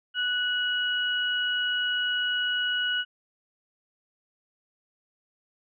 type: tone pair together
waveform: sine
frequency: 1480 / 2916 Hz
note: F#6 / F#7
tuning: 0 / -26 cents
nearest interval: octave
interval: 1174 cents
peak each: -27 dBFS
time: 0.14-3.05 s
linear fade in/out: 50 ms
effects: none